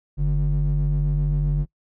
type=ring-modulated tone; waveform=triangle; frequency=96.6 Hz; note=G2; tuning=25 cents flat; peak=-12 dBFS; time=0.17-1.66 s; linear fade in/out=50 ms; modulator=50.2 Hz; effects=noise-tail reverb RT60 0.1 s tail -24 dB re dry + tanh soft clip ceiling -12 dBFS